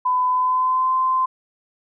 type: tone with pitch glide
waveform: sine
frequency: 1005 to 1035.6 Hz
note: B5 to C6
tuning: +30 to -18 cents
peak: -16 dBFS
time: 0.05-1.26 s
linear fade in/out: 10 ms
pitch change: +52 cents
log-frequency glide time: 0.27-0.94 s
effects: none